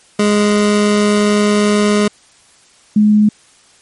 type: tone pair in turn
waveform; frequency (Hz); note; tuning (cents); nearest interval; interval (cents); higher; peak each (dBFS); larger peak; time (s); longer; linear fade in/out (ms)
25% pulse / sine; 207.7 / 210.8; G#3 / G#3; 0 / +26; unison; 26; second; -6; neither; 0.19-2.08 / 2.96-3.29; first; 5
effects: white hiss -48 dBFS RMS until 3.81 s + MP3 48 kbps